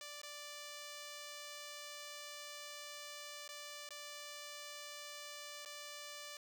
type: tone with dropouts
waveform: 5% pulse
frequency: 587.3 Hz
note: D5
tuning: in tune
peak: -36 dBFS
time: 0.01-6.37 s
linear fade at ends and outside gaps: 2 ms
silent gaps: 0.217-0.232 / 3.479-3.489 / 3.89-3.906 / 5.65-5.658 s
effects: none